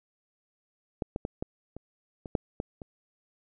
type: clicks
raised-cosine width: 2 ms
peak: -16 / -18 / -18 / -18 / -27 / -26 / -11 / -18 / -27 dBFS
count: 9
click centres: 1.022 / 1.161 / 1.251 / 1.425 / 1.766 / 2.258 / 2.352 / 2.601 / 2.818 s
effects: none